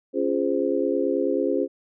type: chord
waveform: sine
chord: Db major seventh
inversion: none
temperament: just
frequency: 277.2 / 346.5 / 415.8 / 519.7 Hz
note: Db4 / F4 / Ab4 / C5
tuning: 0 / -14 / +2 / -12 cents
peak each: -26 dBFS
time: 0.13-1.68 s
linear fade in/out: 50 ms
effects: none